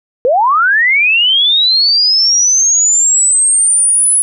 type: linear sweep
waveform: sine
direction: up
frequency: 466.2 to 10310 Hz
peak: -7 dBFS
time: 0.25-4.22 s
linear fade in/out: 0 ms
effects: none